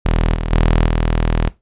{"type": "tone with level steps", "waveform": "sawtooth", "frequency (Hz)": 40.34, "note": "E1", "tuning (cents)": -37, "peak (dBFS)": [-9, -15, -7, -10], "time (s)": [0.05, 1.49], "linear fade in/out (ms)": 10, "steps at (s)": [0.34, 0.51, 0.86], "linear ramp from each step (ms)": 5, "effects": ["noise-tail reverb RT60 0.2 s tail -17 dB re dry", "resampled to 8000 Hz"]}